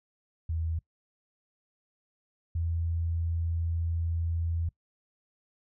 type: tone pair in turn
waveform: sine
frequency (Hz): 81.4 / 83.45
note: E2 / E2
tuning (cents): -21 / +22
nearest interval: unison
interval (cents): 43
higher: second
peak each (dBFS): -28 / -27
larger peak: second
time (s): 0.49-0.79 / 2.55-4.69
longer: second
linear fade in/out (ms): 5
effects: noise-tail reverb RT60 0.1 s tail -22 dB re dry